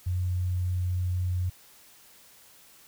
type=tone; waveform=sine; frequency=90.4 Hz; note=F#2; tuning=40 cents flat; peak=-25 dBFS; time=0.06-1.5 s; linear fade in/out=10 ms; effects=white hiss -55 dBFS RMS until 2.87 s